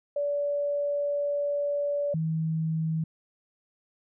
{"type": "tone pair in turn", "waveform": "sine", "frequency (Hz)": [576, 160.19], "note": ["D5", "E3"], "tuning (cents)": [-34, -49], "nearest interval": "octave + minor seventh", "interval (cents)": 2215, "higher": "first", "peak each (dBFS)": -25, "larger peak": "neither", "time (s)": [[0.16, 2.14], [2.14, 3.04]], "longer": "first", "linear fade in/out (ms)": 5, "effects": []}